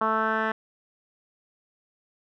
10% pulse tone with low-pass filter sweep, 220 Hz, A3, in tune, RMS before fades -25 dBFS, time 0.01-0.52 s, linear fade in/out 5 ms, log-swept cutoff 1200 to 1900 Hz, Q 4.2, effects none

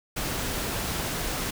pink noise, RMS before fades -30 dBFS, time 0.16-1.51 s, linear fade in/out 10 ms, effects none

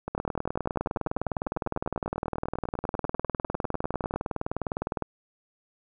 two click trains, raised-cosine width 1 ms, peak -14 / -17 dBFS, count 97 / 42, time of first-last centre 0.15-5.023 / 0.08-4.139 s, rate 19.7 / 10.1 Hz, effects none

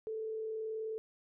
sine tone with frequency modulation, 440 Hz, A4, in tune, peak -36 dBFS, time 0.07-0.98 s, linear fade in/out 0 ms, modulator 39 Hz, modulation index 0.22, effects none

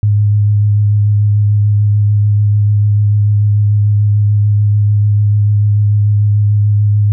sine tone with vibrato, 103.83 Hz, G#2, in tune, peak -7 dBFS, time 0.03-7.12 s, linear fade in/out 0 ms, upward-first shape sine, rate 6.8 Hz, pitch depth 15 cents each way, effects none

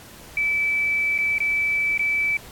sine tone with dropouts, 2310 Hz, D7, 29 cents flat, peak -19 dBFS, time 0.37-2.37 s, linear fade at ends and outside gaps 2 ms, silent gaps 1.18-1.186 / 1.383-1.403 / 1.977-1.993 s, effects pink hiss -44 dBFS RMS until 2.51 s + AAC 64 kbps

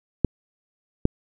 clicks, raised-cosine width 3 ms, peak -4 dBFS, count 2, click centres 0.247 / 1.054 s, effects none

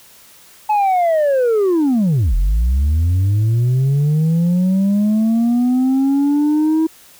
sine linear two-way sweep, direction down then up, 863 to 41.2 to 322.7 Hz, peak -9 dBFS, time 0.69-6.87 s, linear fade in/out 10 ms, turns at 2.35 s, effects tanh soft clip ceiling -11 dBFS + white hiss -45 dBFS RMS until 7.19 s

